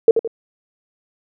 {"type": "tone with echo", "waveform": "sine", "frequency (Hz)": 453.9, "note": "A#4", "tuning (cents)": -46, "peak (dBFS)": -4, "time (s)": [0.08, 0.11], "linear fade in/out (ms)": 2, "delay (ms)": 83, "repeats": 2, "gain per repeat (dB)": -8, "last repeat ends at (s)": 0.276, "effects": []}